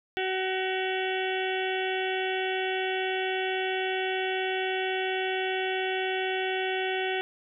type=harmonic tone with a mistuned harmonic; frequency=376.3 Hz; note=F#4; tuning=29 cents sharp; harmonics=1 / 2 / 4 / 5 / 6 / 7 / 8 / 9; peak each=-30 / -33 / -36 / -37 / -38 / -38 / -39 / -40 dBFS; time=0.17-7.21 s; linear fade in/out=0 ms; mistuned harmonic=7; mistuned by=+51 cents; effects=none